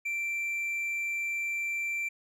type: tone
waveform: triangle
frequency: 2349 Hz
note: D7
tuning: in tune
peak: -28 dBFS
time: 0.05-2.09 s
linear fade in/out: 10 ms
effects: none